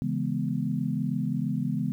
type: chord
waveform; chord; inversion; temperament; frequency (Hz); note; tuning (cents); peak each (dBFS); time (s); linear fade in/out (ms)
sine; C# minor seventh; none; equal; 138.59 / 164.81 / 207.7 / 246.9; C#3 / E3 / G#3 / B3; 0 / 0 / 0 / 0; -31; 0.02-1.92; 0
effects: 10-bit